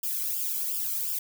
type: noise with flanger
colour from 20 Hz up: violet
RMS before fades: -30 dBFS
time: 0.03-1.19 s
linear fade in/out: 5 ms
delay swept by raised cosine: 0.48 to 1.11 ms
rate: 2.8 Hz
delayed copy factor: -0.85
effects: none